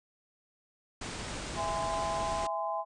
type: low-pass noise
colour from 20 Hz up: pink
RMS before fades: -39 dBFS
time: 1.01-2.47 s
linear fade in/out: 5 ms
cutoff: 9200 Hz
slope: 96 dB/octave
type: chord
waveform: sine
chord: E augmented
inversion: none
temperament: just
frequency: 659.3 / 824.1 / 1030.1 Hz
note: E5 / G#5 / B#5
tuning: 0 / -14 / -27 cents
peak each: -35 dBFS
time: 1.55-2.85 s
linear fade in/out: 50 ms
effects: none